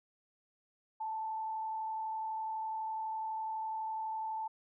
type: tone with frequency modulation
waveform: sine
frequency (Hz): 880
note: A5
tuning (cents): 0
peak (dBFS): -35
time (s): 1-4.48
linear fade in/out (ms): 10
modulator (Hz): 32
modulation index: 0.41
effects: none